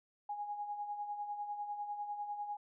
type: tone with tremolo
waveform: sine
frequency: 826 Hz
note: G#5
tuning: 10 cents flat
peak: -36 dBFS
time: 0.29-2.57 s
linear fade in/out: 5 ms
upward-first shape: sine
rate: 10 Hz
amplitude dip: 55%
effects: none